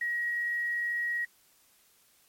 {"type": "tone with quantisation", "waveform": "sine", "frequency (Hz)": 1901, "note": "A#6", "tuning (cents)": 33, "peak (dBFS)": -28, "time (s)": [0.01, 1.25], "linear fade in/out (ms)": 5, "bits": 9, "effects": ["white hiss -64 dBFS RMS until 2.28 s", "MP3 64 kbps"]}